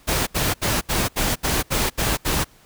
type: noise bursts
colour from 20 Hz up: pink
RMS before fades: -21 dBFS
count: 9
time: 0.07-2.446 s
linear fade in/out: 20 ms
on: 200 ms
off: 72 ms
effects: pink hiss -53 dBFS RMS until 2.65 s